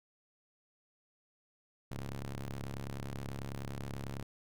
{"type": "ring-modulated tone", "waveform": "sawtooth", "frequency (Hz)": 69.3, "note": "C#2", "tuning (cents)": 0, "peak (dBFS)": -32, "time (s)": [1.91, 4.23], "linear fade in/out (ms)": 5, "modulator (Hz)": 53.9, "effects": []}